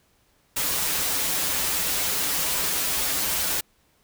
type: noise with comb filter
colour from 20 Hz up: white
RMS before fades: -25 dBFS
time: 0.56-3.61 s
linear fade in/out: 10 ms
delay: 8.6 ms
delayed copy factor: -0.9
effects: pink hiss -64 dBFS RMS until 4.03 s